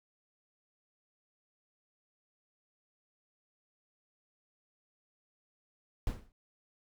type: noise with exponential decay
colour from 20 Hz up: brown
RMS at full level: -30 dBFS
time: 6.07-6.32 s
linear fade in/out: 1 ms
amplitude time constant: 53 ms
effects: none